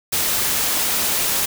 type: noise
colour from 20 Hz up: white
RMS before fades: -20 dBFS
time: 0.12-1.46 s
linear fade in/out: 10 ms
effects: none